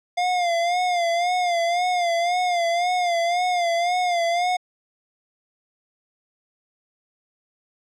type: tone with vibrato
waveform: square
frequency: 702 Hz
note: F5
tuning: 9 cents sharp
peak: -20 dBFS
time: 0.17-4.57 s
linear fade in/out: 10 ms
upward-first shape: sine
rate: 1.9 Hz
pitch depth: 66 cents each way
effects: low-pass 6000 Hz 12 dB/octave